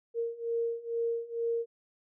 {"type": "beating tone pair", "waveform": "sine", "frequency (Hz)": [463, 465.2], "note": ["A#4", "A#4"], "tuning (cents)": [-12, -4], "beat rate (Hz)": 2.2, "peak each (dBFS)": [-34, -32], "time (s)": [0.14, 1.66], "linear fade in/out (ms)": 50, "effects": []}